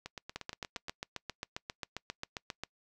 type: two click trains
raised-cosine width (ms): 0.2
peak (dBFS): -20 / -24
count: 18 / 8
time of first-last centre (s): 0.36-2.636 / 0.06-0.884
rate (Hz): 7.47 / 8.5
effects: noise-tail reverb RT60 0.1 s tail -25 dB re dry